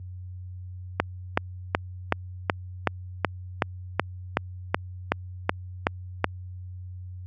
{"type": "click train", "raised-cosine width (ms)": 0.5, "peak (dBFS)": -4, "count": 15, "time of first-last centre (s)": [1, 6.243], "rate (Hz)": 2.67, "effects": ["added 91 Hz sine -34 dBFS peak until 7.26 s", "high-pass 80 Hz 12 dB/octave"]}